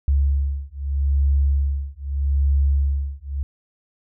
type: beating tone pair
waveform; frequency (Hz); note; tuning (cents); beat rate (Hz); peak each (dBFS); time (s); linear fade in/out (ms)
sine; 69.3 / 70.1; C#2 / C#2; 0 / +20; 0.8; -20; 0.08-3.43; 0
effects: none